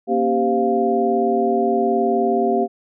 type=tone cluster; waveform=sine; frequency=236.2 / 275.3 / 392.7 / 517 / 698 Hz; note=A#3 / C#4 / G4 / C5 / F5; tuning=+23 / -12 / +3 / -21 / -1 cents; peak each=-22 / -27 / -19 / -27 / -20 dBFS; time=0.07-2.68 s; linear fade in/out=50 ms; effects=none